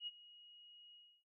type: tone with ADSR envelope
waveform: sine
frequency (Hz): 2890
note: F#7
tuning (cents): -41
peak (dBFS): -40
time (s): 0-1.24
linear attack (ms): 70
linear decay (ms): 32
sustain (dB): -18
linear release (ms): 300
effects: none